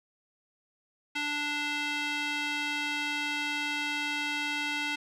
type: tone with band-pass filter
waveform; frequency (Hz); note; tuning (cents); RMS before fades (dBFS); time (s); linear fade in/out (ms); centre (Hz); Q
square; 293.7; D4; 0; -32; 1.15-4.96; 10; 2600; 1.7
effects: none